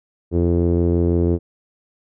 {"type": "tone with low-pass filter", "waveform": "sawtooth", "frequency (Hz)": 86, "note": "F2", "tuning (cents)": -26, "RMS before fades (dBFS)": -17, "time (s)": [0.31, 1.39], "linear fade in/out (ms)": 50, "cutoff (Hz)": 390, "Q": 3.5, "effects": []}